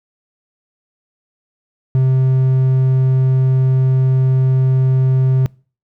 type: tone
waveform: triangle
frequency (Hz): 130.81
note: C3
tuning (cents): 0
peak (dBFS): -8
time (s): 1.95-5.46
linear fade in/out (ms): 0
effects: noise-tail reverb RT60 0.4 s tail -25 dB re dry